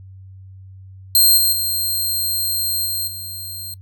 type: tone with level steps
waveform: 10% pulse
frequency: 4186 Hz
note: C8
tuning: in tune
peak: -3 / -7 / -12 / -14 / -22 dBFS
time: 1.15-3.74 s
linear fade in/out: 2 ms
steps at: 1.37 / 1.52 / 2.85 / 3.07 s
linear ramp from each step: 10 ms
effects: noise-tail reverb RT60 0.1 s tail -24 dB re dry + added 95 Hz sine -37 dBFS peak until 3.81 s